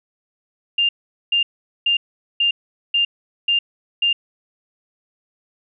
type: tone bursts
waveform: sine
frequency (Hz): 2800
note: F7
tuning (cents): +4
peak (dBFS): -14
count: 7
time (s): 0.78-4.13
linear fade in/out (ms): 5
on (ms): 110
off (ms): 430
effects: none